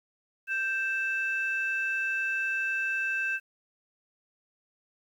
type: tone pair together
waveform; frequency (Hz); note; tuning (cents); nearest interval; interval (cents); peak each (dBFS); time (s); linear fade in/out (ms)
sine; 1568 / 2642; G6 / E7; 0 / +3; major sixth; 903; -28 / -30; 0.47-3.4; 50
effects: tanh soft clip ceiling -20 dBFS + 10-bit